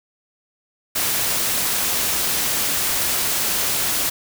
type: noise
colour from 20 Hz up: white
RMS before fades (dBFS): -21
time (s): 0.95-4.1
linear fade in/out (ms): 10
effects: none